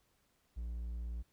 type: tone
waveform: triangle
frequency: 58.4 Hz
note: A#1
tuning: 4 cents sharp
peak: -36 dBFS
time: 0.56-1.23 s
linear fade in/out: 20 ms
effects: pink hiss -75 dBFS RMS until 1.32 s